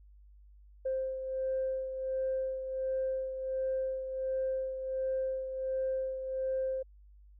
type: beating tone pair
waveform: sine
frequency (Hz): 525 / 526.4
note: C5 / C5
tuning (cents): +6 / +10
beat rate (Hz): 1.4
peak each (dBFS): -31 / -39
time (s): 0.85-6.83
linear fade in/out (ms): 10
effects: tanh soft clip ceiling -25 dBFS + added 50 Hz sine -54 dBFS peak until 7.39 s